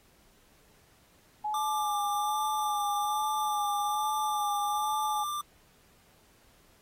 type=tone with vibrato; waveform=sine; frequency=841 Hz; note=G#5; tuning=22 cents sharp; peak=-29 dBFS; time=1.44-5.24 s; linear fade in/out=10 ms; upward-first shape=sine; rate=1.2 Hz; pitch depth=38 cents each way
type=tone; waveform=square; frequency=1186 Hz; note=D6; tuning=17 cents sharp; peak=-32 dBFS; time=1.54-5.41 s; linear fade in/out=2 ms
effects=pink hiss -63 dBFS RMS until 6.81 s + AAC 48 kbps